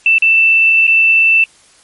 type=tone with dropouts; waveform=sine; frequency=2663 Hz; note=E7; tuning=17 cents sharp; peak=-6 dBFS; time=0.06-1.44 s; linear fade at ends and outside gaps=2 ms; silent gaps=0.183-0.222 / 0.869-0.877 s; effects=white hiss -47 dBFS RMS until 1.83 s + MP3 48 kbps